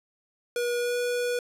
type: tone with pitch glide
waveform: square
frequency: 482.1 to 487.4 Hz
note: B4 to B4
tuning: -42 to -23 cents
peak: -26 dBFS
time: 0.56-1.39 s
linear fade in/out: 2 ms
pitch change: +19 cents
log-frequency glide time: 0.79-0.97 s
effects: resampled to 32000 Hz